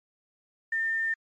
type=tone with quantisation; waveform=sine; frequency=1805 Hz; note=A6; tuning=44 cents sharp; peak=-25 dBFS; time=0.72-1.14 s; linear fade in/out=5 ms; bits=9; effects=MP3 32 kbps